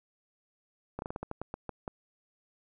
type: slowing click train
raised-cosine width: 1 ms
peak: -22 dBFS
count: 11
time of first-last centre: 0.99-1.878 s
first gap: 31 ms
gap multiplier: 1.22
effects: none